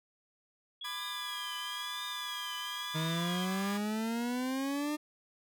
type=tone with vibrato; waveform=sine; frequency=3324 Hz; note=G#7; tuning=1 cent sharp; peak=-40 dBFS; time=0.81-3.45 s; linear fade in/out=5 ms; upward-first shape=triangle; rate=1 Hz; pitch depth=170 cents each way
type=chord; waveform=sawtooth; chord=G# diminished; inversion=first; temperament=just; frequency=996.7 / 1196.1 / 1661.2 Hz; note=B5 / D6 / G#6; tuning=+16 / +31 / 0 cents; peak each=-40 dBFS; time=0.84-3.78 s; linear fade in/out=10 ms
type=exponential sweep; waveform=40% pulse; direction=up; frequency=156.2 to 303.6 Hz; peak=-31 dBFS; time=2.94-4.97 s; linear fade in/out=20 ms
effects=none